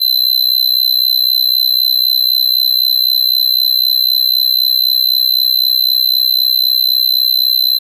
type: tone with amplitude modulation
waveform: square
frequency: 4052 Hz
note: B7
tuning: 44 cents sharp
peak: -6 dBFS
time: 0-7.79 s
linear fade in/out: 20 ms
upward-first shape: sine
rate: 63.9 Hz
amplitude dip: 95%
effects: none